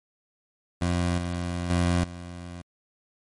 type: tone with level steps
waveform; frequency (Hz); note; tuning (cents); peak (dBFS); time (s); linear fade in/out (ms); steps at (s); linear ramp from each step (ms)
20% pulse; 87.7; F2; +8; -18 / -23 / -16 / -32; 0.81-2.62; 10; 1.18 / 1.7 / 2.04; 2
effects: MP3 48 kbps